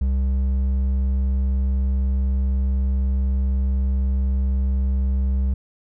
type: tone with hard clipping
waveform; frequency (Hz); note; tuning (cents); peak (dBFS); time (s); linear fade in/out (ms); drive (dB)
sine; 66; C2; +16; -19; 0.01-5.54; 5; 5
effects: none